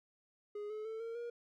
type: tone with pitch steps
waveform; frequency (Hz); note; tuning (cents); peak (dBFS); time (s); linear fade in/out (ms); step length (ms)
triangle; 415.3 / 429.2 / 443.6 / 458.4 / 473.8; G#4 / A4 / A4 / A#4 / A#4; 0 / -43 / +14 / -29 / +28; -38; 0.55-1.3; 5; 150
effects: none

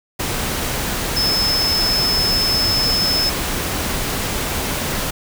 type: tone in noise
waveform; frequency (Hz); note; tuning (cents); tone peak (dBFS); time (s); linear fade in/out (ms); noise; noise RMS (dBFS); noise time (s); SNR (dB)
sine; 5220; E8; -18; -16; 1.16-3.3; 10; pink; -22; 0.19-5.11; +3
effects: none

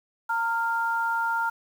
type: tone pair together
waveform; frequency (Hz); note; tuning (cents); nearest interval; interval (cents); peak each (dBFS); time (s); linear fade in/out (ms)
sine; 916.6 / 1396.9; A#5 / F6; -29 / 0; perfect fifth; 729; -26; 0.29-1.5; 10
effects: 8-bit

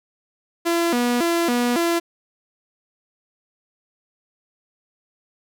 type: tone with vibrato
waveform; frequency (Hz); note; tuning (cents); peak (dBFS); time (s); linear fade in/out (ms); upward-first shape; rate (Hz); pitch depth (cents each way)
sawtooth; 286.8; D4; -41; -14; 0.65-2; 20; square; 1.8; 290
effects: none

